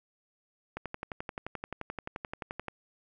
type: click train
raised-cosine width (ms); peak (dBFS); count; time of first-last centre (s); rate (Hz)
0.5; -21; 23; 0.77-2.683; 11.5
effects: none